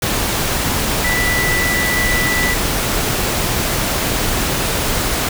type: tone in noise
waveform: sine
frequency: 1975.5 Hz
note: B6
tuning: in tune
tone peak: -17 dBFS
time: 1.04-2.54 s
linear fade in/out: 5 ms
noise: pink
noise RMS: -18 dBFS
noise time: 0.02-5.29 s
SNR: -2 dB
effects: none